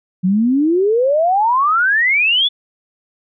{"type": "exponential sweep", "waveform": "sine", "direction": "up", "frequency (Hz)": [176.8, 3520], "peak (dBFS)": -11, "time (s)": [0.23, 2.49], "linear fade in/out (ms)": 20, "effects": []}